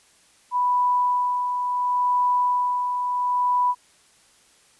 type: tone with tremolo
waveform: sine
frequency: 987.8 Hz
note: B5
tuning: in tune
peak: -17 dBFS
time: 0.51-3.75 s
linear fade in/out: 50 ms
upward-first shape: sine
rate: 0.71 Hz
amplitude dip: 45%
effects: white hiss -57 dBFS RMS until 4.79 s + resampled to 24000 Hz